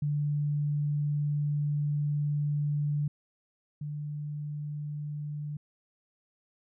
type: tone pair in turn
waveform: sine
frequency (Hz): 146.83 / 148.11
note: D3 / D3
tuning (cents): 0 / +15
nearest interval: unison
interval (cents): 15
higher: second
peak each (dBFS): -26 / -33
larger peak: first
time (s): 0.02-3.08 / 3.81-5.57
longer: first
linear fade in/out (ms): 5
effects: none